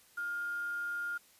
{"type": "tone with quantisation", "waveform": "sine", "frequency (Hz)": 1412, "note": "F6", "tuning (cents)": 19, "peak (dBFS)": -34, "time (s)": [0.17, 1.18], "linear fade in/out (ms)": 10, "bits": 9, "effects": ["white hiss -63 dBFS RMS until 1.39 s", "resampled to 32000 Hz"]}